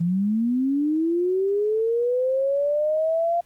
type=linear sweep; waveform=sine; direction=up; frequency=164.81 to 694 Hz; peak=-19 dBFS; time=0-3.41 s; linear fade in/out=10 ms; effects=pink hiss -61 dBFS RMS until 3.45 s + Opus 32 kbps